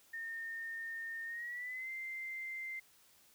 sine tone with pitch glide, 1826 to 2085 Hz, A#6 to C7, -36 to -7 cents, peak -40 dBFS, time 0.13-2.8 s, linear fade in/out 10 ms, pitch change +229 cents, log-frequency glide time 1.25-1.9 s, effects white hiss -66 dBFS RMS until 3.34 s

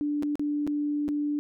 sine tone with dropouts, 293.7 Hz, D4, in tune, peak -25 dBFS, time 0.01-1.39 s, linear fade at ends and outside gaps 0 ms, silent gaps 0.225-0.232 / 0.355-0.395 / 0.667-0.675 / 1.081-1.088 s, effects none

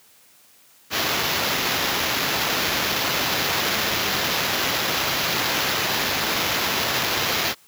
white noise with sample-and-hold, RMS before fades -23 dBFS, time 0.9-7.55 s, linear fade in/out 50 ms, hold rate 8820 Hz, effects white hiss -54 dBFS RMS until 7.67 s + high-pass 80 Hz 12 dB/octave

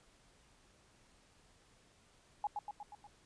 sine tone with echo, 830.6 Hz, G#5, in tune, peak -32 dBFS, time 2.44-2.47 s, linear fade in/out 2 ms, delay 120 ms, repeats 5, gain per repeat -4 dB, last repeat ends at 3.07 s, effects pink hiss -67 dBFS RMS until 3.25 s + resampled to 22050 Hz

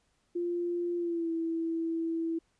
sine tone with pitch glide, 347.7 to 329.1 Hz, F4 to E4, -8 to -3 cents, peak -29 dBFS, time 0.35-2.39 s, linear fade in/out 10 ms, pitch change -95 cents, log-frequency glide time 0.97-1.31 s, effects pink hiss -73 dBFS RMS until 2.59 s + resampled to 22050 Hz

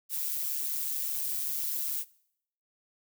violet noise with amplitude modulation, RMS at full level -30 dBFS, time 0.09-2.05 s, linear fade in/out 50 ms, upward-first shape sine, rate 145 Hz, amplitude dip 55%, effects noise-tail reverb RT60 0.7 s tail -22 dB re dry

